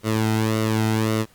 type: tone with flanger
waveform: sawtooth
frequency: 110 Hz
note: A2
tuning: in tune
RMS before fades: -21 dBFS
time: 0.03-1.26 s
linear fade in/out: 50 ms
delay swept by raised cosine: 1.2 to 1.78 ms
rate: 1.8 Hz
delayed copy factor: -0.7
effects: pink hiss -55 dBFS RMS until 1.34 s + Opus 48 kbps